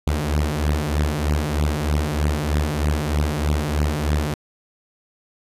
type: beating tone pair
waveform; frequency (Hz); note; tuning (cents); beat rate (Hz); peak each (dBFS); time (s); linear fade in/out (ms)
sawtooth; 73 / 76.2; D2 / D#2; -10 / -36; 3.2; -18 / -18; 0.07-4.34; 0
effects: resampled to 32000 Hz